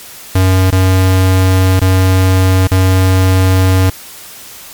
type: tone with dropouts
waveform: square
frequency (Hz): 93.7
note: F#2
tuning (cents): +22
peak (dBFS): -7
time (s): 0.35-3.9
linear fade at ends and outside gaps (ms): 5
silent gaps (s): 0.705-0.724 / 1.796-1.815 / 2.673-2.714
effects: white hiss -32 dBFS RMS until 4.73 s + MP3 96 kbps